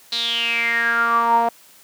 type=tone with band-pass filter sweep; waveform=sawtooth; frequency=233.1 Hz; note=A#3; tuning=in tune; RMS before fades=-19 dBFS; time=0.12-1.49 s; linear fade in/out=5 ms; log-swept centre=4100 to 780 Hz; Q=9.6; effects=white hiss -49 dBFS RMS until 1.83 s + high-pass 150 Hz 12 dB/octave